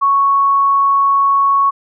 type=tone; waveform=sine; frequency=1108.7 Hz; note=C#6; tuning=in tune; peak=-9 dBFS; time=0.01-1.71 s; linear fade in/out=20 ms; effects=none